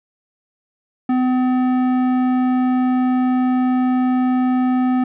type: tone with tanh clipping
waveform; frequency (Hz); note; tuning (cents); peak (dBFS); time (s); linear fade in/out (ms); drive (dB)
triangle; 253.8; B3; +47; -16; 1.09-5.04; 5; 17
effects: none